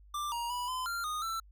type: tone with pitch steps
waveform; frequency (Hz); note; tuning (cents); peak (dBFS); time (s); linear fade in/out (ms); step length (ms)
square; 1182 / 944 / 981 / 1020 / 1386 / 1235 / 1335; D6 / A#5 / B5 / C6 / F6 / D#6 / E6; +11 / +22 / -12 / -44 / -14 / -13 / +22; -34; 0.14-1.4; 5; 180
effects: added 50 Hz sine -54 dBFS peak until 1.51 s